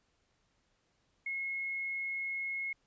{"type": "tone", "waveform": "sine", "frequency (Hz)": 2169, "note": "C#7", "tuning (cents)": -38, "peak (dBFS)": -34, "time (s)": [1.26, 2.73], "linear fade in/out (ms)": 5, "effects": ["pink hiss -75 dBFS RMS until 2.86 s", "resampled to 16000 Hz"]}